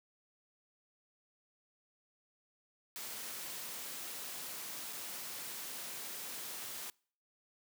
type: noise with dropouts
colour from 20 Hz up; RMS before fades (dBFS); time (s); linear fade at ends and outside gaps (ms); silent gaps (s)
white; -44; 2.96-6.9; 0; 4.927-4.931
effects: noise-tail reverb RT60 0.5 s tail -26 dB re dry + high-pass 150 Hz 12 dB/octave